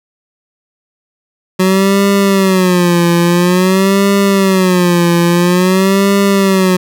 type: tone with vibrato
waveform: 25% pulse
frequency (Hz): 184.7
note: F#3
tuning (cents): -3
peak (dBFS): -4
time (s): 1.59-6.77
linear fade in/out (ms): 10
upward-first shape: sine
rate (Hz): 0.49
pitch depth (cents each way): 130
effects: none